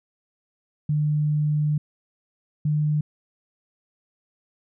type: tone pair in turn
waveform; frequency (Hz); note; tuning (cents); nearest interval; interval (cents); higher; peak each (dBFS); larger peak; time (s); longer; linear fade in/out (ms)
sine; 150 / 150.74; D3 / D3; +37 / +45; unison; 8; second; -19; neither; 0.89-1.78 / 2.65-3.01; first; 5
effects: none